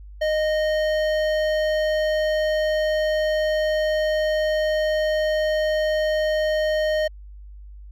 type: tone with hard clipping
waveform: sine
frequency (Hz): 618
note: D#5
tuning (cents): -12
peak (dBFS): -21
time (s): 0.21-7.08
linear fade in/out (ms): 10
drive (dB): 13
effects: added 50 Hz sine -38 dBFS peak until 7.91 s